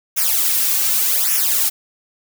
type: noise with flanger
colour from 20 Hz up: blue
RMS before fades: -17 dBFS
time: 0.16-1.7 s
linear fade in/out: 20 ms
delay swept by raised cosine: 0.23 to 3.03 ms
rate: 0.85 Hz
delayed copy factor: -0.9
effects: none